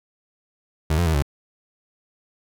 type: tone with pitch steps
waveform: 30% pulse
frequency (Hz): 77.6 / 86.9 / 80 / 71.3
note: D#2 / F2 / D#2 / C#2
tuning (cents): -4 / -8 / +49 / +49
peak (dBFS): -15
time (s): 0.9-1.224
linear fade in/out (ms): 5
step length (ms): 81
effects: none